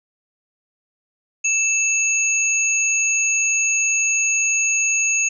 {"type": "tone pair together", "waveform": "sine", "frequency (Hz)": [2637, 6626], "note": ["E7", "G#8"], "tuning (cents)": [0, -5], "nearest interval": "octave + major third", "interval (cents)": 1595, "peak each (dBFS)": -19, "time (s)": [1.44, 5.29], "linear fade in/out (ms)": 10, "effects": []}